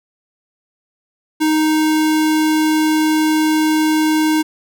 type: tone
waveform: square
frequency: 311.1 Hz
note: D#4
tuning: in tune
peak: -13 dBFS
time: 1.4-4.43 s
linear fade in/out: 20 ms
effects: none